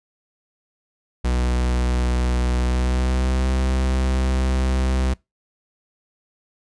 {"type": "tone with pitch glide", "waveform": "45% pulse", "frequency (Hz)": [61.74, 64.59], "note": ["B1", "C2"], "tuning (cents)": [0, -22], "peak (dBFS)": -18, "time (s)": [1.24, 5.14], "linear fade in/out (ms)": 10, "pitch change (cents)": 78, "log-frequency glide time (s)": [2.56, 3.47], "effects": ["noise-tail reverb RT60 0.2 s tail -23 dB re dry", "resampled to 22050 Hz"]}